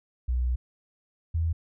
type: tone pair in turn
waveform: sine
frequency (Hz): 61.74 / 82.15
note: B1 / E2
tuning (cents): 0 / -5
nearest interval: perfect fourth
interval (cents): 495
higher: second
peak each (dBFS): -23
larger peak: neither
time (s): 0.28-0.56 / 1.34-1.53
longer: first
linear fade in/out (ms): 10
effects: none